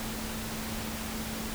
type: tone in noise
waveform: sine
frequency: 220.7 Hz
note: A3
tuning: 5 cents sharp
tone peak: -38 dBFS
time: 0-1.54 s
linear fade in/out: 0 ms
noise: pink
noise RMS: -37 dBFS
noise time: 0-1.54 s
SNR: -4 dB
effects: none